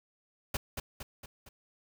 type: noise with echo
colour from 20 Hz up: pink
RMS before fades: -32 dBFS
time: 0.54-0.57 s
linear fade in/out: 5 ms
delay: 230 ms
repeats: 4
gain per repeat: -5 dB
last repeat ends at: 1.49 s
effects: none